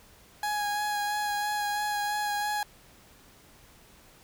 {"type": "tone with vibrato", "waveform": "30% pulse", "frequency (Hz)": 830.6, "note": "G#5", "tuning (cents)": 0, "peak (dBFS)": -25, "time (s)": [0.43, 2.63], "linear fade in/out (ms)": 2, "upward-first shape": "sine", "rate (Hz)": 3, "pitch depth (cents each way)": 16, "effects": ["pink hiss -56 dBFS RMS until 4.23 s"]}